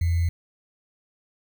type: tone with sample-and-hold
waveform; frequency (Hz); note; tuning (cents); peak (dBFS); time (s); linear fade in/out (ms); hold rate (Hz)
sine; 84.6; E2; +45; -19; 0.01-0.29; 5; 2100
effects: none